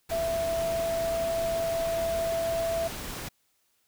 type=tone in noise; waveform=sine; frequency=665 Hz; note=E5; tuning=15 cents sharp; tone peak=-26 dBFS; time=0.11-2.88 s; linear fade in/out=10 ms; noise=pink; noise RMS=-37 dBFS; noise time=0.09-3.29 s; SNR=+8 dB; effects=white hiss -71 dBFS RMS until 3.87 s